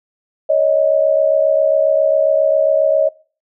sine tone pair together, 559 / 626.4 Hz, C#5 / D#5, +14 / +11 cents, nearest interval major second, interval 197 cents, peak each -14 / -13 dBFS, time 0.49-3.09 s, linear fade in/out 10 ms, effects noise-tail reverb RT60 0.4 s tail -23 dB re dry

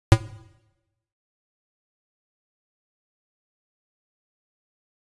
square tone with exponential decay, 110.9 Hz, A2, 14 cents sharp, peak -4 dBFS, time 0.12-0.2 s, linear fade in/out 0 ms, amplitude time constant 16 ms, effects noise-tail reverb RT60 1.0 s tail -18 dB re dry + resampled to 24000 Hz

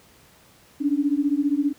sine beating tone pair, 280 / 295 Hz, C#4 / D4, +18 / +8 cents, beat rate 15 Hz, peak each -22 dBFS, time 0.8-1.73 s, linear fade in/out 20 ms, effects pink hiss -54 dBFS RMS until 1.78 s + high-pass 60 Hz 12 dB/octave

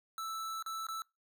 square tone with dropouts, 1318.5 Hz, E6, in tune, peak -38 dBFS, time 0.18-1.02 s, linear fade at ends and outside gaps 1 ms, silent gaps 0.625-0.662 / 0.868-0.886 s, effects noise-tail reverb RT60 0.2 s tail -23 dB re dry

